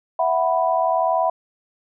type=chord; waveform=sine; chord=E suspended second; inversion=none; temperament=equal; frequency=659.3 / 740 / 987.8 Hz; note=E5 / F#5 / B5; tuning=0 / 0 / 0 cents; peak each=-20 / -21 / -22 dBFS; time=0.19-1.3 s; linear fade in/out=5 ms; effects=none